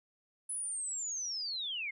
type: linear sweep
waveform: sine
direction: down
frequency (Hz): 10240 to 2075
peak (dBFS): -35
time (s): 0.49-1.91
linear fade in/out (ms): 10
effects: none